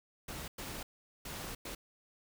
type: noise bursts at uneven times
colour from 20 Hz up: pink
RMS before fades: -43 dBFS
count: 4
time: 0.28-0.48 / 0.58-0.83 / 1.25-1.55 / 1.65-1.75 s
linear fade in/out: 5 ms
effects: none